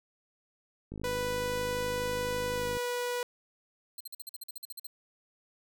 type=click train; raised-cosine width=3 ms; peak=-28 dBFS; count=97; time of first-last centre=0.92-2.77 s; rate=51.9 Hz
type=tone with pitch glide; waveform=sawtooth; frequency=493.9 to 488.8 Hz; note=B4 to B4; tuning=0 to -18 cents; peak=-27 dBFS; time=1.04-3.23 s; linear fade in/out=2 ms; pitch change=-18 cents; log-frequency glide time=2.54-2.67 s
type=tone bursts; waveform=5% pulse; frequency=4162 Hz; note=C8; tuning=10 cents flat; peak=-32 dBFS; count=13; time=3.98-4.869 s; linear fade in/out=5 ms; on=25 ms; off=47 ms
effects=none